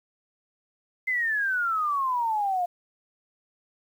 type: exponential sweep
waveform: sine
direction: down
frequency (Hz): 2080 to 696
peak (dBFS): -23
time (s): 1.07-2.66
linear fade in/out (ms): 10
effects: 9-bit